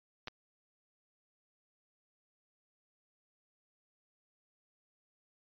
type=clicks; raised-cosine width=0.2 ms; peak=-24 dBFS; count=2; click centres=0.274 / 0.282 s; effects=resampled to 11025 Hz